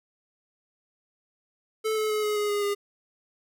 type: tone with pitch steps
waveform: square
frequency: 437 / 431.7 / 426.5 / 421.4 / 416.3 / 411.3 / 406.3 Hz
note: A4 / A4 / G#4 / G#4 / G#4 / G#4 / G#4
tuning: -12 / -33 / +46 / +25 / +4 / -17 / -38 cents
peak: -25 dBFS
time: 1.84-2.75 s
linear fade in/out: 20 ms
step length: 130 ms
effects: none